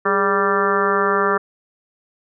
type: harmonic tone with a mistuned harmonic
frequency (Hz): 196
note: G3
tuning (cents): 0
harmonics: 1 / 2 / 3 / 4 / 5 / 6 / 7 / 8 / 9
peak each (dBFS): -28 / -20 / -26 / -29 / -26 / -20 / -23 / -28 / -26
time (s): 0.05-1.38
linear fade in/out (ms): 10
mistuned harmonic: 2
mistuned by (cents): +67
effects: none